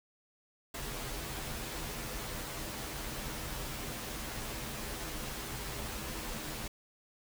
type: noise with comb filter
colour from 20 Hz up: pink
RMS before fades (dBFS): -40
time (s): 0.74-6.68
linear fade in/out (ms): 5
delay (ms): 11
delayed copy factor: -0.65
effects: none